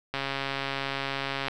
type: click train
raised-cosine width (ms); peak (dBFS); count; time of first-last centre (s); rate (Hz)
0.3; -14; 185; 0.14-1.483; 137
effects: none